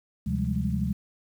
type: tone cluster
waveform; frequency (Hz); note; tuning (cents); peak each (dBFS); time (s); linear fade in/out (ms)
sine; 73.5 / 129.1 / 172.4 / 195.3 / 207.6; D2 / C3 / F3 / G3 / G#3; +2 / -23 / -22 / -6 / 0; -31; 0.26-0.93; 10
effects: 9-bit